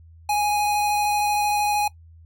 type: tone with vibrato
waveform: square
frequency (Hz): 830.6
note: G#5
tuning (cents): 0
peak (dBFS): -20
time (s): 0.29-1.88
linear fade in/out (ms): 5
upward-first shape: sine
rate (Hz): 13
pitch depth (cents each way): 9
effects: noise-tail reverb RT60 0.1 s tail -20 dB re dry + added 82 Hz sine -45 dBFS peak until 2.25 s